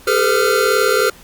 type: tone cluster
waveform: square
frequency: 402.1 / 440.9 / 504 / 1387 Hz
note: G4 / A4 / B4 / F6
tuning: +44 / +4 / +35 / -12 cents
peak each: -19 dBFS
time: 0.07-1.1 s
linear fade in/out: 5 ms
effects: pink hiss -43 dBFS RMS until 1.23 s + Opus 48 kbps